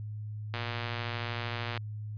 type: click train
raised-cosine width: 0.3 ms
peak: -19 dBFS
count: 148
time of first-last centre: 0.54-1.775 s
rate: 119 Hz
effects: added 106 Hz sine -36 dBFS peak until 2.17 s + resampled to 11025 Hz